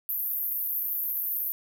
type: band-pass noise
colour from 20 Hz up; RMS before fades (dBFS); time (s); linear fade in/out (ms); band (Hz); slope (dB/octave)
white; -30; 0.09-1.52; 0; 12000 to 15000; 96
effects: none